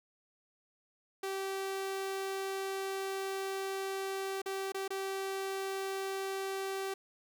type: tone with dropouts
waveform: sawtooth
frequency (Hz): 387.2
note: G4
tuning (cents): -21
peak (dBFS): -31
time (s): 1.23-6.94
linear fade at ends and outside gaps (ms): 5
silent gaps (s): 4.418-4.459 / 4.721-4.744 / 4.879-4.904
effects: none